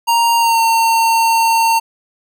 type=tone with pitch glide; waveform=square; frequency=932 to 910.2 Hz; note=A#5 to A#5; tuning=-1 to -42 cents; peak=-11 dBFS; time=0.07-1.8 s; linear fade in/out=20 ms; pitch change=-41 cents; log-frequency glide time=0.37-0.6 s; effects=none